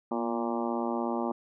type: harmonic tone with a mistuned harmonic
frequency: 116.54 Hz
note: A#2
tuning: in tune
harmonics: 2 / 3 / 4 / 5 / 6 / 7 / 8 / 9 / 10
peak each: -32 / -34 / -40 / -37 / -40 / -37 / -39 / -42 / -42 dBFS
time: 0.11-1.32 s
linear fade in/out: 5 ms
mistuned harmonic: 2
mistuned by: +39 cents
effects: none